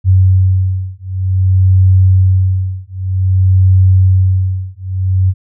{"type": "beating tone pair", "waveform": "sine", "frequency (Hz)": [93.5, 94.03], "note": ["F#2", "F#2"], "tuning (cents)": [19, 28], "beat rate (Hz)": 0.53, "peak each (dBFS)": -10, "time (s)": [0.04, 5.34], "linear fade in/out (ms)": 50, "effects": []}